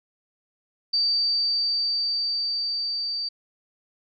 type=tone with level ramp; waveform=sine; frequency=4631 Hz; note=D8; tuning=25 cents flat; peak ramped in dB=-19 to -26 dBFS; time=0.93-3.29 s; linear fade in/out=10 ms; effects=none